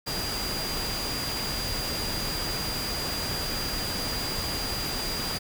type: tone in noise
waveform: sine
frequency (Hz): 4803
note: D8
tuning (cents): +38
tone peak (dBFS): -32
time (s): 0.06-5.39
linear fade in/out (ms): 20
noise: pink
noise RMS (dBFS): -32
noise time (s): 0.06-5.39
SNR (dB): -3
effects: none